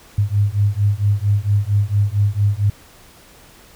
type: beating tone pair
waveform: sine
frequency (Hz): 100.1 / 104.5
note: G2 / G#2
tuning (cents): +37 / +11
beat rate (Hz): 4.4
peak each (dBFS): -17 / -17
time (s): 0.18-2.7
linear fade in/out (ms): 5
effects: pink hiss -46 dBFS RMS until 3.75 s